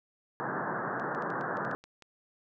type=band-pass noise; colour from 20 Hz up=white; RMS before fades=-34 dBFS; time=0.4-1.75 s; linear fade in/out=0 ms; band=120 to 1700 Hz; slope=96 dB/octave
type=clicks; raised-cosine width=0.2 ms; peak=-34 dBFS; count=10; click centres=0.998 / 1.149 / 1.223 / 1.303 / 1.411 / 1.571 / 1.65 / 1.713 / 1.84 / 2.023 s
effects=none